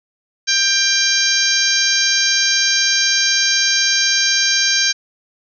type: harmonic tone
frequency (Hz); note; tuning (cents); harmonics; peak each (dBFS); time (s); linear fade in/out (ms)
792; G5; +18; 2 / 3 / 4 / 5 / 6 / 7 / 8; -20 / -23 / -24 / -21 / -20 / -20 / -20; 0.47-4.93; 20
effects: none